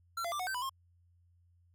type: tone with pitch steps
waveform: square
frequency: 1359 / 684 / 1180 / 734 / 1549 / 990 / 1070 Hz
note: F6 / F5 / D6 / F#5 / G6 / B5 / C6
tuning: -48 / -36 / +8 / -14 / -21 / +4 / +38 cents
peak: -35 dBFS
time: 0.17-0.695 s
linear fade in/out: 5 ms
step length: 75 ms
effects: added 87 Hz sine -64 dBFS peak until 1.74 s